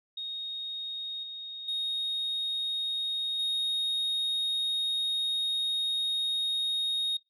sine tone with level steps, 3729 Hz, A#7, in tune, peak -33 / -37 / -27 / -24 dBFS, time 0.17-7.17 s, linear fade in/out 5 ms, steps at 1.23 / 1.68 / 3.39 s, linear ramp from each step 5 ms, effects noise-tail reverb RT60 0.2 s tail -26 dB re dry + tanh soft clip ceiling -26 dBFS

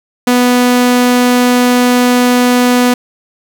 sawtooth tone, 246.8 Hz, B3, 1 cent flat, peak -3 dBFS, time 0.27-2.94 s, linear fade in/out 5 ms, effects 7-bit

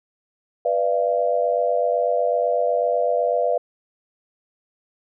sine tone cluster, 493.7 / 596 / 684 Hz, B4 / D5 / F5, -1 / +25 / -36 cents, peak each -22 dBFS, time 0.65-3.58 s, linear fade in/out 5 ms, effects none

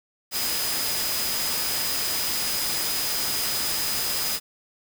sine tone in noise, 4988 Hz, D#8, 3 cents sharp, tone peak -30 dBFS, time 0.31-4.4 s, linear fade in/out 50 ms, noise white, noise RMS -27 dBFS, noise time 0.31-4.4 s, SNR -6 dB, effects none

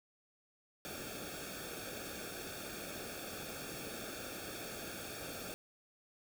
pink noise with comb filter, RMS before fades -45 dBFS, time 0.85-5.54 s, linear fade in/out 0 ms, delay 1 ms, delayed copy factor -0.85, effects none

